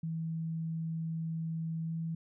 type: tone with pitch glide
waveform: sine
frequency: 162.6 to 163.73 Hz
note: E3 to E3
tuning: -23 to -11 cents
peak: -33 dBFS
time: 0.03-2.15 s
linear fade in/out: 5 ms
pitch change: +12 cents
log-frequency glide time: 1.84-1.93 s
effects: none